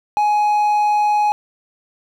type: tone with hard clipping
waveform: triangle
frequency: 837 Hz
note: G#5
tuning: 13 cents sharp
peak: -14 dBFS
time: 0.17-1.32 s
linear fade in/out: 0 ms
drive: 6 dB
effects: none